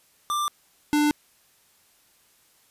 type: tone pair in turn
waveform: square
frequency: 1184 / 296.9 Hz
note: D6 / D4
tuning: +14 / +19 cents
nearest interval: 2 octaves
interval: 2395 cents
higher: first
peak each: -24 / -19 dBFS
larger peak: second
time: 0.3-0.48 / 0.93-1.11 s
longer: neither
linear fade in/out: 0 ms
effects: white hiss -61 dBFS RMS until 2.7 s + resampled to 32000 Hz

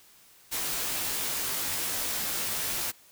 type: noise with comb filter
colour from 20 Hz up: white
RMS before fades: -31 dBFS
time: 0.51-2.92 s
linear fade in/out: 20 ms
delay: 16 ms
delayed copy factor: -0.6
effects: white hiss -57 dBFS RMS until 3.11 s

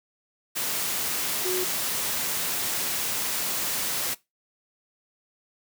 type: tone in noise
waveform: sine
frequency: 367 Hz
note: F#4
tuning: 14 cents flat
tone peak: -26 dBFS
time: 1.44-1.65 s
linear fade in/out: 20 ms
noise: white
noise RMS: -28 dBFS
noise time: 0.55-4.15 s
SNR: -1 dB
effects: noise-tail reverb RT60 0.2 s tail -20 dB re dry + high-pass 100 Hz 12 dB/octave

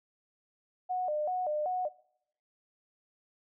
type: tone with vibrato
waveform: sine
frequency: 665 Hz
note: E5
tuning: 15 cents sharp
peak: -29 dBFS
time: 0.89-1.89 s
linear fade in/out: 20 ms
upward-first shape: square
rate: 2.6 Hz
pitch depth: 170 cents each way
effects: noise-tail reverb RT60 0.7 s tail -22 dB re dry

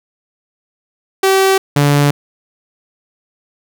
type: tone pair in turn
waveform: sawtooth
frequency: 384.8 / 144.14 Hz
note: G4 / D3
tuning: -32 / -32 cents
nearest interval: octave + perfect fourth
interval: 1700 cents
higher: first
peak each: -5 dBFS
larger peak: neither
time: 1.23-1.58 / 1.76-2.11 s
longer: neither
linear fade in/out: 5 ms
effects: none

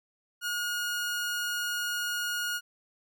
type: tone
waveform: sawtooth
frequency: 1437 Hz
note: F6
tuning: 49 cents sharp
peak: -26 dBFS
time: 0.41-2.61 s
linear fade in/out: 50 ms
effects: none

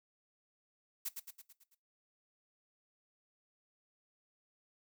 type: noise with echo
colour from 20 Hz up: blue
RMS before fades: -38 dBFS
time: 1.05-1.09 s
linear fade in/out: 10 ms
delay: 110 ms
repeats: 6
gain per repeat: -5 dB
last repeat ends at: 1.75 s
effects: noise-tail reverb RT60 0.2 s tail -17 dB re dry

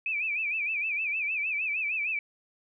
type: tone with vibrato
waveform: sine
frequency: 2468 Hz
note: D#7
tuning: 15 cents flat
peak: -27 dBFS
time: 0.06-2.19 s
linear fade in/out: 2 ms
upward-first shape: sine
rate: 6.5 Hz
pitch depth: 130 cents each way
effects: none

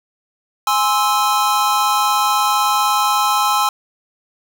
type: chord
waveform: square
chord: Ab augmented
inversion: none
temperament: equal with one note detuned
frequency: 830.6 / 1046.5 / 1310.2 Hz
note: Ab5 / C6 / E6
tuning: 0 / 0 / -11 cents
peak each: -19 dBFS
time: 0.67-3.69 s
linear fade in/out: 2 ms
effects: none

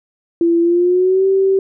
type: tone with pitch glide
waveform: sine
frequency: 338 to 386 Hz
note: E4 to G4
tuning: +43 to -27 cents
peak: -10 dBFS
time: 0.41-1.59 s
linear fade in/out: 2 ms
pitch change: +230 cents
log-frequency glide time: 0.61-1.26 s
effects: none

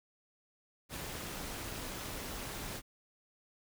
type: noise with amplitude modulation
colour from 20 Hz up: pink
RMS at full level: -39 dBFS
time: 0.89-2.82 s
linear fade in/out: 50 ms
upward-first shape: sine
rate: 223 Hz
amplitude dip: 65%
effects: none

